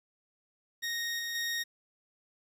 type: tone with level steps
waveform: 20% pulse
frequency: 1864.7 Hz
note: A#6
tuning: in tune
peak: -27 / -29 / -26 dBFS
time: 0.82-1.64 s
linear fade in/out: 20 ms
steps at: 1.19 / 1.35 s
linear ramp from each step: 2 ms
effects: resampled to 32000 Hz + 10-bit